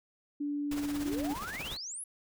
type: tone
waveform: sine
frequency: 290 Hz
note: D4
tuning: 22 cents flat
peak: -31 dBFS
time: 0.4-1.34 s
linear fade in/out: 10 ms
type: noise with tremolo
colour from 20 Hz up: pink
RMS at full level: -40 dBFS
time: 0.71-1.77 s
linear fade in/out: 5 ms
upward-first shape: sine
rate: 17 Hz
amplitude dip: 60%
type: exponential sweep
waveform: sine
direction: up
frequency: 293.1 to 11340 Hz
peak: -38 dBFS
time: 1.03-2.04 s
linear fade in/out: 5 ms
effects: none